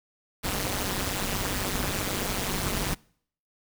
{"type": "noise with amplitude modulation", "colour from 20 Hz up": "pink", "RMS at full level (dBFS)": -25, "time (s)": [0.43, 2.95], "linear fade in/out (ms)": 20, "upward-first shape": "sine", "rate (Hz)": 194, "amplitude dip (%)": 100, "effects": ["noise-tail reverb RT60 0.6 s tail -25 dB re dry"]}